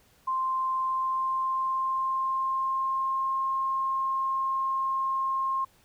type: tone with pitch glide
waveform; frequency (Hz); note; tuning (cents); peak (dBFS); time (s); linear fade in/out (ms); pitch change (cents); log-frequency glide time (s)
sine; 1046.5 to 1066.6; C6 to C6; 0 to +33; -25; 0.27-5.65; 10; +33; 0.82-3.45
effects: pink hiss -62 dBFS RMS until 5.84 s